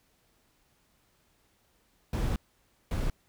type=noise bursts at uneven times; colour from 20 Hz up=brown; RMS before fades=-29 dBFS; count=2; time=2.13-2.36 / 2.91-3.1 s; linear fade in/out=2 ms; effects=pink hiss -69 dBFS RMS until 3.28 s